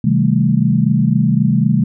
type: chord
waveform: sine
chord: A half-diminished seventh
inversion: first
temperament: equal with one note detuned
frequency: 130.81 / 158.47 / 196 / 220 Hz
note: C3 / Eb3 / G3 / A3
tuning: 0 / +32 / 0 / 0 cents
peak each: -16 dBFS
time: 0.04-1.84 s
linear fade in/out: 5 ms
effects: none